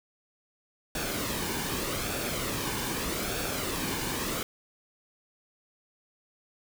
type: noise with flanger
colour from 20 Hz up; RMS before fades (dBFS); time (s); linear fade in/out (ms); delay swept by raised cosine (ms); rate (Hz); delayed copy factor
pink; -32; 0.95-4.43; 2; 0.99 to 1.55; 0.82; -0.5
effects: none